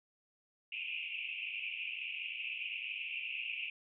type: band-pass noise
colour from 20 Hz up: white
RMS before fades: -41 dBFS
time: 0.72-3.7 s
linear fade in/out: 5 ms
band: 2400 to 2800 Hz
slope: 96 dB/octave
effects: none